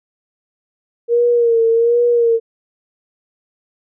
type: tone with vibrato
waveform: sine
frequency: 467.3 Hz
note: A#4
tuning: 4 cents sharp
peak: -10 dBFS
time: 1.08-2.4 s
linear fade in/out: 50 ms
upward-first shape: sine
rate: 1.3 Hz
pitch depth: 48 cents each way
effects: none